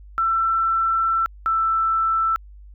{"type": "tone pair in turn", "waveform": "sine", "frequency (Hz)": [1339, 1327.4], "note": ["E6", "E6"], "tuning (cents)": [27, 12], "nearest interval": "unison", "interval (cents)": 15, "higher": "first", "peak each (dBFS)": -17, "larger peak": "neither", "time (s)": [[0.18, 1.26], [1.46, 2.36]], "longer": "first", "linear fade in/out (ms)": 0, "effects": ["added 50 Hz sine -40 dBFS peak until 2.74 s"]}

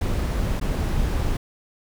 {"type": "noise with dropouts", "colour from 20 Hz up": "brown", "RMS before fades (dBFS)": -23, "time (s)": [0.01, 1.37], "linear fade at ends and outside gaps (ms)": 5, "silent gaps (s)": [0.599, 0.612], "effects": []}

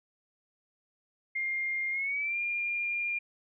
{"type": "tone with pitch glide", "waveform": "sine", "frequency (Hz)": [2117, 2404], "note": ["C7", "D7"], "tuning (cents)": [20, 40], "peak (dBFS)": -29, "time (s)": [1.35, 3.19], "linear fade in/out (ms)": 10, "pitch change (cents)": 220, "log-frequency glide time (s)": [1.91, 2.38], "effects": []}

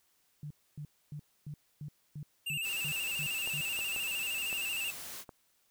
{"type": "tone bursts", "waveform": "sine", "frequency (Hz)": 147.9, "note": "D3", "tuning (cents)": 13, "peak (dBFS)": -39, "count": 10, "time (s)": [0.43, 3.61], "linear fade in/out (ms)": 2, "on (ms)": 75, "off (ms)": 270}
{"type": "tone with vibrato", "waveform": "square", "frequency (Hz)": 2714, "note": "E7", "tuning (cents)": 50, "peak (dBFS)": -34, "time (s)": [2.46, 4.91], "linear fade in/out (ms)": 10, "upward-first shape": "square", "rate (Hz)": 13, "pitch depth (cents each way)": 52}
{"type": "noise", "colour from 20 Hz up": "white", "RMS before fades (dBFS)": -44, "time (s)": [2.62, 5.25], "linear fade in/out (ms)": 50}
{"type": "clicks", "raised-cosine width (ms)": 1, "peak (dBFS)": -32, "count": 5, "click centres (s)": [3.475, 3.79, 3.963, 4.528, 5.292]}
{"effects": ["white hiss -72 dBFS RMS until 5.7 s"]}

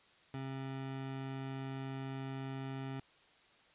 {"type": "tone", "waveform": "25% pulse", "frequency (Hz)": 134.2, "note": "C3", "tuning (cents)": 44, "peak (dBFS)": -36, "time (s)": [0.34, 3], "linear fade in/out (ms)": 2, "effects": ["white hiss -65 dBFS RMS until 3.74 s", "resampled to 8000 Hz"]}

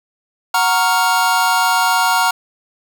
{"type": "chord", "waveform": "square", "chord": "Gb major seventh", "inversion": "none", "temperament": "equal", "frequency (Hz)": [740, 932.3, 1108.7, 1396.9], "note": ["Gb5", "Bb5", "Db6", "F6"], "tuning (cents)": [0, 0, 0, 0], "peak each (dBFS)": [-20, -17, -23, -18], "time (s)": [0.54, 2.31], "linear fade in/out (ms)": 5, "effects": []}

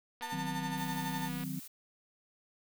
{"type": "click train", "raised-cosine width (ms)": 0.3, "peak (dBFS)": -31, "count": 299, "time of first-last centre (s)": [0.21, 1.436], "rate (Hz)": 243}
{"type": "tone with tremolo", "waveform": "35% pulse", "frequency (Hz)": 896, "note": "A5", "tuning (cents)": 31, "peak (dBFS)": -34, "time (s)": [0.22, 1.29], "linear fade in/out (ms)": 5, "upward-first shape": "sine", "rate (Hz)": 12, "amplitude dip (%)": 60}
{"type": "chord", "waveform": "sine", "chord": "C diminished", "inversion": "first", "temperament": "equal with one note detuned", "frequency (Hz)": [155.56, 185, 258.3], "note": ["Eb3", "Gb3", "C4"], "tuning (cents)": [0, 0, -22], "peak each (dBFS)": -40, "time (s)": [0.32, 1.6], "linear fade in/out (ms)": 10}
{"type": "noise", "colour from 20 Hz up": "blue", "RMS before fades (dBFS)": -48, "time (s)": [0.77, 1.68], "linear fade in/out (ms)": 10}
{"effects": []}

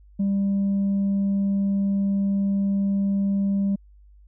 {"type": "tone with tanh clipping", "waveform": "sine", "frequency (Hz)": 197.9, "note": "G3", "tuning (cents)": 17, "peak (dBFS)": -20, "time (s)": [0.19, 3.76], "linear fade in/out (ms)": 10, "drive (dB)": 1, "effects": ["added 50 Hz sine -48 dBFS peak until 4.27 s"]}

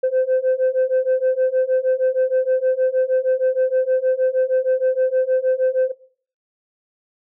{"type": "beating tone pair", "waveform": "sine", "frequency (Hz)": [513, 519.4], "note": ["C5", "C5"], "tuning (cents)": [-34, -13], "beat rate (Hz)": 6.4, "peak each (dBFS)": [-18, -17], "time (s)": [0.03, 5.92], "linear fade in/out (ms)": 10, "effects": ["noise-tail reverb RT60 0.5 s tail -19 dB re dry", "tanh soft clip ceiling -12 dBFS"]}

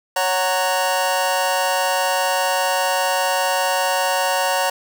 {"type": "chord", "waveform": "sawtooth", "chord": "F# major", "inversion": "second", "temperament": "just", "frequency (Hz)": [555, 740, 925], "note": ["C#5", "F#5", "A#5"], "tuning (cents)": [2, 0, -14], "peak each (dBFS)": -18, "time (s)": [0.16, 4.7], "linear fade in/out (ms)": 5, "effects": []}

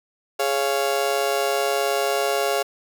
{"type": "chord", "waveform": "35% pulse", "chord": "Db major", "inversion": "second", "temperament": "just", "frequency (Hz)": [415.8, 554.4, 693], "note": ["Ab4", "Db5", "F5"], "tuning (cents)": [2, 0, -14], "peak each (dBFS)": -23, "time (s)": [0.39, 2.63], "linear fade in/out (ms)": 10, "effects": []}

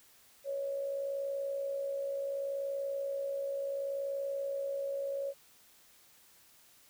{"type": "tone with amplitude modulation", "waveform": "sine", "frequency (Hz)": 554.4, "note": "C#5", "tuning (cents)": 0, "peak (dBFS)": -31, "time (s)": [0.44, 5.34], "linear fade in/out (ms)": 50, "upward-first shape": "sine", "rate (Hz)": 60.7, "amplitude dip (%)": 45, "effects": ["white hiss -62 dBFS RMS until 6.89 s"]}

